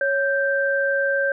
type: tone pair together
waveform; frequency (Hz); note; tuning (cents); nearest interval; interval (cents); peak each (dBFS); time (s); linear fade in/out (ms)
sine; 554.4 / 1568.1; C#5 / G6; 0 / 0; octave + tritone; 1800; -21; 0.01-1.32; 2
effects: none